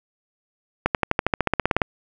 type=accelerating click train; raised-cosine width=0.5 ms; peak=-3 dBFS; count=15; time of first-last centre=0.86-1.818 s; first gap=88 ms; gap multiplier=0.96; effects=none